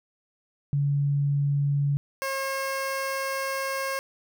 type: tone pair in turn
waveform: sine / 15% pulse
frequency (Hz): 142.3 / 539.1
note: C#3 / C#5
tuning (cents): +46 / -48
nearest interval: octave + major seventh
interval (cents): 2306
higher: second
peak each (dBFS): -21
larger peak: neither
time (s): 0.73-1.97 / 2.22-3.99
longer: second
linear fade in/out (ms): 0
effects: none